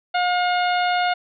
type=harmonic tone; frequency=716 Hz; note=F5; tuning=43 cents sharp; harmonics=1 / 2 / 3 / 4 / 5 / 6; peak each=-19 / -25 / -29 / -31 / -33 / -35 dBFS; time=0.14-1.14 s; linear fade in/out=10 ms; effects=none